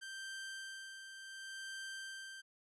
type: tone with tremolo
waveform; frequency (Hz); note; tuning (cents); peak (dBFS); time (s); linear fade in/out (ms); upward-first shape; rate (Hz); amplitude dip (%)
sawtooth; 1568; G6; 0; -40; 0.01-2.42; 20; sine; 0.69; 50
effects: resampled to 24000 Hz